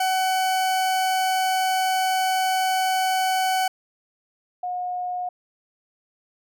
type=tone pair in turn; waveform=40% pulse / sine; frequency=752 / 721.8 Hz; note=F#5 / F#5; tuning=+28 / -43 cents; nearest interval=minor second; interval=71 cents; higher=first; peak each=-19 / -25 dBFS; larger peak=first; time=0-3.68 / 4.63-5.29 s; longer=first; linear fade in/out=5 ms; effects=none